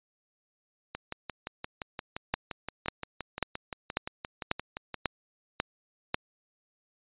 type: two click trains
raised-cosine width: 0.3 ms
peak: -10 / -19 dBFS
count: 8 / 24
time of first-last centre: 2.34-6.144 / 0.95-4.943 s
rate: 1.84 / 5.76 Hz
effects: resampled to 8000 Hz